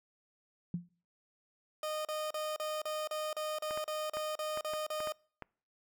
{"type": "tone with exponential decay", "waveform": "sine", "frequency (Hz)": 174.3, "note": "F3", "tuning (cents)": -3, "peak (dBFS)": -29, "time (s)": [0.74, 0.89], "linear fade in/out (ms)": 2, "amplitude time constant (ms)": 31}
{"type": "tone bursts", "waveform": "30% pulse", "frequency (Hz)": 615, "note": "D#5", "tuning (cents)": -20, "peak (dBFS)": -32, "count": 13, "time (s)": [1.83, 5.122], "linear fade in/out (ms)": 2, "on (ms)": 220, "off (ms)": 36}
{"type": "clicks", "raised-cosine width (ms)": 0.5, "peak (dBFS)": -27, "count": 8, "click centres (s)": [3.709, 3.775, 4.17, 4.574, 4.736, 5.004, 5.073, 5.423]}
{"effects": ["noise-tail reverb RT60 0.5 s tail -26 dB re dry"]}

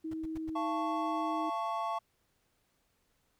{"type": "tone with pitch glide", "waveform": "sine", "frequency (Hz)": [319, 316.8], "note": ["D#4", "D#4"], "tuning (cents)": [43, 31], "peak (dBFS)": -35, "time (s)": [0.04, 1.5], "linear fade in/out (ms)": 10, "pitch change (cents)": -12, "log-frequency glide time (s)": [0.4, 0.6]}
{"type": "noise bursts", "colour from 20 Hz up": "brown", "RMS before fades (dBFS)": -45, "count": 4, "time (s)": [0.11, 0.5], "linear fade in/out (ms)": 5, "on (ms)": 27, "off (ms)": 94}
{"type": "chord", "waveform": "triangle", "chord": "F augmented", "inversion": "none", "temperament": "equal with one note detuned", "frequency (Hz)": [683.3, 880, 1108.7], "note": ["F5", "A5", "C#6"], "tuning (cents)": [-38, 0, 0], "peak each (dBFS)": [-35, -35, -34], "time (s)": [0.55, 1.99], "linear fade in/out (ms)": 10}
{"effects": ["pink hiss -75 dBFS RMS until 3.39 s"]}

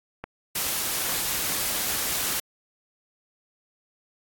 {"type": "click train", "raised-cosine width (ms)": 0.5, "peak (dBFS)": -18, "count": 4, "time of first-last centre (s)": [0.24, 1.522], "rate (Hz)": 2.34}
{"type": "noise", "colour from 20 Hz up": "white", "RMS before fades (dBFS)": -27, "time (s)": [0.55, 2.4], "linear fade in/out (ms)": 5}
{"effects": ["AAC 64 kbps"]}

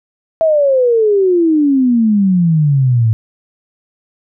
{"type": "exponential sweep", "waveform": "sine", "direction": "down", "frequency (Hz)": [659.3, 108.2], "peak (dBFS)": -8, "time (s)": [0.41, 3.13], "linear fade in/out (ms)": 0, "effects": []}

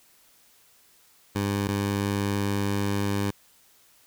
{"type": "tone pair in turn", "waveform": "15% pulse", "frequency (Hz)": [100.5, 100.5], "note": ["G2", "G2"], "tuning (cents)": [44, 44], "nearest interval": "unison", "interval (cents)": 0, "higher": "neither", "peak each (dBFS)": -18, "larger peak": "neither", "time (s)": [[1.35, 1.68], [1.68, 3.31]], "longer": "second", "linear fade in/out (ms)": 10, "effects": ["white hiss -59 dBFS RMS until 4.06 s"]}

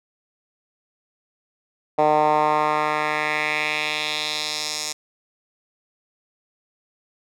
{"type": "tone with band-pass filter sweep", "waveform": "10% pulse", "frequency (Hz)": 151.9, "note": "D#3", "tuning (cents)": -41, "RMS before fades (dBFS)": -22, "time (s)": [1.98, 4.93], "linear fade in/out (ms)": 10, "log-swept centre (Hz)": [700, 6300], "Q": 2.1, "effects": []}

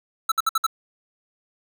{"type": "tone bursts", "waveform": "square", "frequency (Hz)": 1318.5, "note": "E6", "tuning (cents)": 0, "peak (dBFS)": -18, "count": 5, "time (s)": [0.29, 0.666], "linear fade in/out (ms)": 5, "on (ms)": 28, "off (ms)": 59, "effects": []}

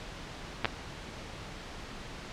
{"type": "clicks", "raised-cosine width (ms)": 0.3, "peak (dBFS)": -10, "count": 2, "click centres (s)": [0.646, 0.655], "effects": ["pink hiss -43 dBFS RMS until 2.32 s", "low-pass 5000 Hz 12 dB/octave"]}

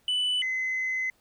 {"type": "tone pair in turn", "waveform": "sine", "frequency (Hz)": [2985, 2042], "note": ["F#7", "C7"], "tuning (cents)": [15, -43], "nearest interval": "perfect fifth", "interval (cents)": 658, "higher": "first", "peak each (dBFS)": [-21, -25], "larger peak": "first", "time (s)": [[0.08, 0.42], [0.42, 1.1]], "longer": "second", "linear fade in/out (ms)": 2, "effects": ["tanh soft clip ceiling -23 dBFS", "pink hiss -66 dBFS RMS until 1.2 s"]}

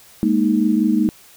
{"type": "chord", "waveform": "sine", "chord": "Ab suspended second", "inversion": "none", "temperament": "equal", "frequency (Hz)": [207.7, 233.1, 311.1], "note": ["Ab3", "Bb3", "Eb4"], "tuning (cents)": [0, 0, 0], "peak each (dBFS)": -18, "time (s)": [0.23, 1.09], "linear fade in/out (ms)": 0, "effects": ["white hiss -47 dBFS RMS until 1.36 s"]}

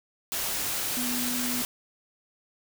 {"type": "tone in noise", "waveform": "sine", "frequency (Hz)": 246.1, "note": "B3", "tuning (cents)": -6, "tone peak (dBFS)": -31, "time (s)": [0.97, 1.62], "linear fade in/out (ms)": 0, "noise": "white", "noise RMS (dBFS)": -30, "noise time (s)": [0.32, 1.65], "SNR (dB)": -4, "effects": []}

